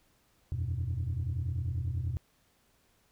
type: chord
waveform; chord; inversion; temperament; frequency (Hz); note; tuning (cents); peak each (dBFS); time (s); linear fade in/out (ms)
sine; E suspended second; none; just; 82.41 / 92.71 / 123.61; E2 / F#2 / B2; 0 / +4 / +2; -33; 0.52-2.17; 0
effects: tanh soft clip ceiling -26 dBFS + pink hiss -69 dBFS RMS until 3.11 s